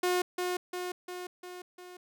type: tone with echo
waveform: sawtooth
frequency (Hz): 360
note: F#4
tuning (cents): -47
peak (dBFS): -22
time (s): 0.03-0.22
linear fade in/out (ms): 5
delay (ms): 350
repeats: 5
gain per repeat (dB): -4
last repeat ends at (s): 1.97
effects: none